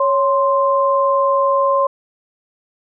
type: tone pair together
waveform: sine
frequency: 554.4 / 1046.5 Hz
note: C#5 / C6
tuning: 0 / 0 cents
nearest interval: major seventh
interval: 1100 cents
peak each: -15 dBFS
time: 0-1.87 s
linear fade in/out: 5 ms
effects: none